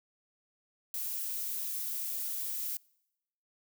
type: noise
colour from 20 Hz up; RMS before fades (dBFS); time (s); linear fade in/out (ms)
violet; -36; 0.94-2.77; 2
effects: noise-tail reverb RT60 0.9 s tail -26 dB re dry